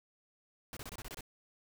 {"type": "noise bursts", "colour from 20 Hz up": "pink", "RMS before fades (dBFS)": -45, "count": 8, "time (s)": [0.73, 1.208], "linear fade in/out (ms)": 0, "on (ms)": 37, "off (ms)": 26, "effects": []}